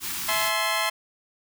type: band-stop noise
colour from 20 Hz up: white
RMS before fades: -31 dBFS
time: 0-0.52 s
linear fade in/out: 50 ms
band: 370 to 850 Hz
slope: 48 dB/octave
type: chord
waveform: 15% pulse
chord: E augmented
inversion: none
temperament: equal with one note detuned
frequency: 659.3 / 852 / 1046.5 Hz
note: E5 / G#5 / B#5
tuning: 0 / +44 / 0 cents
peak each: -22 / -23 / -19 dBFS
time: 0.28-0.9 s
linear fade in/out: 10 ms
effects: none